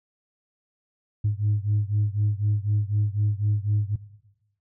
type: beating tone pair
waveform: sine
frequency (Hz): 102.7 / 106.7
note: G#2 / G#2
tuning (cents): -19 / +47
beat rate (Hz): 4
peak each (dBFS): -23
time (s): 1.24-3.96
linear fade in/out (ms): 10
effects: noise-tail reverb RT60 1.0 s tail -18 dB re dry + tanh soft clip ceiling -16 dBFS